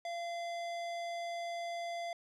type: tone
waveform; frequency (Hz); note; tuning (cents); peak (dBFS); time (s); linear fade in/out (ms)
square; 686; F5; -31; -38; 0.05-2.13; 2
effects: low-pass 6000 Hz 12 dB/octave